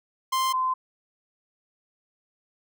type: tone pair in turn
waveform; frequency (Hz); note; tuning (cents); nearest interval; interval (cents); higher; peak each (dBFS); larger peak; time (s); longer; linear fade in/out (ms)
45% pulse / sine; 1046.5 / 1031.5; C6 / C6; 0 / -25; unison; 25; first; -22; neither; 0.32-0.53 / 0.53-0.74; neither; 10
effects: none